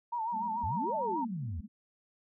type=tone with vibrato; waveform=sine; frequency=917 Hz; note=A#5; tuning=29 cents flat; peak=-31 dBFS; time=0.12-1.25 s; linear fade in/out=10 ms; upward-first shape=sine; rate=6.8 Hz; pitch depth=87 cents each way
type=band-pass noise; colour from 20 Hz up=white; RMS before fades=-47 dBFS; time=0.32-1.68 s; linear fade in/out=10 ms; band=190 to 230 Hz; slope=96 dB/octave
type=exponential two-way sweep; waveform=sine; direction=up then down; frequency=72 to 659.3 to 72.9 Hz; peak=-34 dBFS; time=0.63-1.61 s; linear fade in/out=10 ms; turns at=0.95 s
effects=none